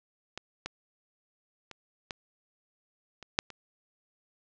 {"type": "clicks", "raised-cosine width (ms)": 0.2, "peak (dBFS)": [-20, -17, -26, -18, -27, -6, -27], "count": 7, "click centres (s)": [0.376, 0.66, 1.713, 2.108, 3.227, 3.389, 3.503], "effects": ["low-pass 7000 Hz 12 dB/octave"]}